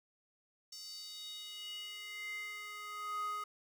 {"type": "tone with high-pass filter sweep", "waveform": "square", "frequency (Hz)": 417.3, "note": "G#4", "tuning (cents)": 8, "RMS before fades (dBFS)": -44, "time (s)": [0.72, 3.44], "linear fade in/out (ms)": 5, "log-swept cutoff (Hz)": [5200, 1100], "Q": 5.9, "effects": []}